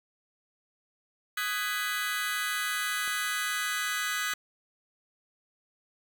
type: chord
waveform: sawtooth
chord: G# minor seventh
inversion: second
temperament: just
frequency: 1245.9 / 1495.1 / 1661.2 / 1993.5 Hz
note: D#6 / F#6 / G#6 / B6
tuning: +2 / +18 / 0 / +16 cents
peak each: -31 dBFS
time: 1.37-4.34 s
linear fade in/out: 5 ms
type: clicks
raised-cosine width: 1 ms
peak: -35 dBFS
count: 2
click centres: 3.077 / 4.336 s
effects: none